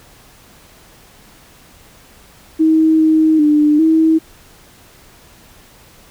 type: tone with pitch steps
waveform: sine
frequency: 317.6 / 315.2 / 298.9 / 320.3 Hz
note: D#4 / D#4 / D4 / E4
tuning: +36 / +23 / +31 / -50 cents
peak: -8 dBFS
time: 2.59-4.19 s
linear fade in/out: 20 ms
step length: 400 ms
effects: pink hiss -45 dBFS RMS until 6.1 s